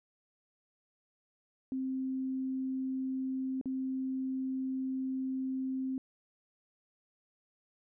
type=tone with dropouts; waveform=sine; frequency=262.5 Hz; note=C4; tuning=6 cents sharp; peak=-32 dBFS; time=1.72-5.98 s; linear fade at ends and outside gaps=1 ms; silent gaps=3.613-3.657 s; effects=none